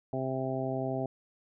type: harmonic tone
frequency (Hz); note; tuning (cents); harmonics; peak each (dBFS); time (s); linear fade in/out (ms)
131.7; C3; +12; 1 / 2 / 3 / 4 / 5 / 6; -36 / -36 / -37 / -41 / -35 / -41; 0.13-1.06; 2
effects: none